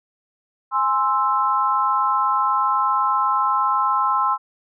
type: chord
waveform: sine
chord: Ab augmented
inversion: none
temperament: equal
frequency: 830.6 / 1046.5 / 1318.5 Hz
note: Ab5 / C6 / E6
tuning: 0 / 0 / 0 cents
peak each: -24 / -19 / -21 dBFS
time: 0.71-4.38 s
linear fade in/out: 50 ms
effects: none